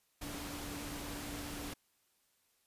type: tone in noise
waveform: sine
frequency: 289.6 Hz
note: D4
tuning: 24 cents flat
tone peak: -46 dBFS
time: 0.21-1.74 s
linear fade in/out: 10 ms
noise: pink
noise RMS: -44 dBFS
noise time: 0.21-1.74 s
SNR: -5 dB
effects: white hiss -75 dBFS RMS until 2.66 s + resampled to 32000 Hz